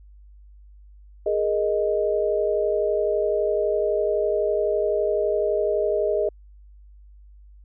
sine chord, Ab suspended second, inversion none, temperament just, 415.3 / 467.2 / 623 Hz, Ab4 / Bb4 / Eb5, 0 / +4 / +2 cents, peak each -23 / -27 / -23 dBFS, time 1.26-6.29 s, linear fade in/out 5 ms, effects added 50 Hz sine -45 dBFS peak until 7.64 s

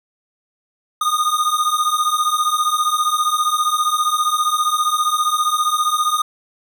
square beating tone pair, 1220 / 1235 Hz, D#6 / D#6, -34 / -13 cents, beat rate 15 Hz, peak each -20 / -19 dBFS, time 1.01-6.22 s, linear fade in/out 5 ms, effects none

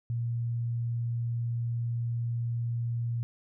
sine tone, 117.8 Hz, A#2, 19 cents sharp, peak -28 dBFS, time 0.1-3.23 s, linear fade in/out 0 ms, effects none

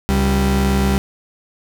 35% pulse tone pair together, 68.74 / 196 Hz, C#2 / G3, -14 / 0 cents, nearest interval octave + tritone, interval 1814 cents, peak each -15 dBFS, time 0.09-0.98 s, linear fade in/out 0 ms, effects none

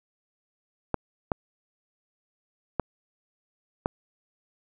clicks, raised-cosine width 1 ms, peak -10 dBFS, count 4, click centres 0.943 / 1.318 / 2.797 / 3.859 s, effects none

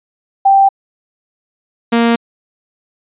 sine / sawtooth tone pair in turn, 784 / 233.1 Hz, G5 / A#3, 0 / 0 cents, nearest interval octave + major sixth, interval 2100 cents, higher first, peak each -5 dBFS, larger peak neither, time 0.45-0.69 / 1.92-2.16 s, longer neither, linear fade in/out 10 ms, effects resampled to 8000 Hz

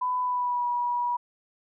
sine tone with pitch glide, 1000 to 968.7 Hz, B5 to B5, +21 to -34 cents, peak -24 dBFS, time 0.01-1.17 s, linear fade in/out 10 ms, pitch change -55 cents, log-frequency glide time 0.21-0.66 s, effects none

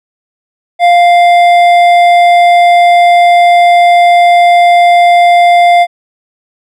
sine tone with hard clipping, 698.5 Hz, F5, in tune, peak -4 dBFS, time 0.79-5.87 s, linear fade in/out 50 ms, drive 9 dB, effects none

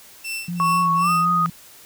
sawtooth tone with tremolo, 2680 Hz, E7, 28 cents sharp, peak -22 dBFS, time 0.24-1.26 s, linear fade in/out 10 ms, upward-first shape sine, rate 2.6 Hz, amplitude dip 100%
sine tone with vibrato, 171.5 Hz, F3, 31 cents flat, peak -24 dBFS, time 0.48-1.5 s, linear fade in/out 5 ms, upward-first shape triangle, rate 3.9 Hz, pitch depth 49 cents each way
sine tone with pitch glide, 1108.7 to 1244.5 Hz, C#6 to D#6, 0 to 0 cents, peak -16 dBFS, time 0.6-1.46 s, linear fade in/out 0 ms, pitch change +200 cents, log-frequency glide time 1.01-1.11 s
effects white hiss -46 dBFS RMS until 1.85 s

